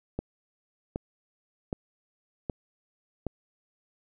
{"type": "click train", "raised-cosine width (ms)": 2, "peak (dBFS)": -17, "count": 5, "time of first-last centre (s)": [0.19, 3.267], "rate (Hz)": 1.3, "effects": []}